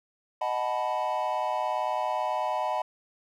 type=chord; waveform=triangle; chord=B dominant seventh; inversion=first; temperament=equal with one note detuned; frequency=622.3 / 740 / 869.4 / 987.8 Hz; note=D#5 / F#5 / A5 / B5; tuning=0 / 0 / -21 / 0 cents; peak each=-30 dBFS; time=0.41-2.82 s; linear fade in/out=5 ms; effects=none